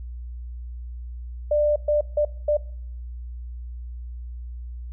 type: tone bursts at uneven times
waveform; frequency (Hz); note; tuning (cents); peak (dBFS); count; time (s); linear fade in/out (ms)
sine; 594; D5; +20; -17; 4; 1.51-1.76 / 1.88-2.01 / 2.17-2.25 / 2.48-2.57; 5
effects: noise-tail reverb RT60 0.6 s tail -22 dB re dry + added 60 Hz sine -32 dBFS peak until 4.92 s